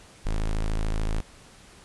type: tone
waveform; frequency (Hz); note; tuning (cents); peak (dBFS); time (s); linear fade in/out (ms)
square; 26.77; A0; -47; -24; 0.25-1.21; 10
effects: pink hiss -51 dBFS RMS until 1.84 s + resampled to 24000 Hz